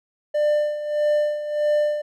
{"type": "tone with tremolo", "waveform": "triangle", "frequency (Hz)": 596, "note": "D5", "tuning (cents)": 25, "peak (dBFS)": -14, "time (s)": [0.34, 2.02], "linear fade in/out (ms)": 10, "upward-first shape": "sine", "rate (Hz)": 1.6, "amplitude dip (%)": 70, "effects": []}